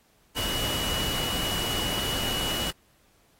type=tone in noise; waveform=sine; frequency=2929 Hz; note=F#7; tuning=18 cents flat; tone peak=-30 dBFS; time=0.36-2.71 s; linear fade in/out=10 ms; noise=pink; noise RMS=-31 dBFS; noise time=0.36-2.71 s; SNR=-2 dB; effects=pink hiss -64 dBFS RMS until 3.39 s + AAC 48 kbps